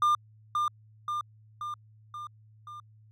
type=tone with echo; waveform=triangle; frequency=1200 Hz; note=D6; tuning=37 cents sharp; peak=-19 dBFS; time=0.02-0.15 s; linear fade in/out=2 ms; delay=530 ms; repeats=5; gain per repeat=-4 dB; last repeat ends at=2.8 s; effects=added 108 Hz sine -54 dBFS peak until 3.11 s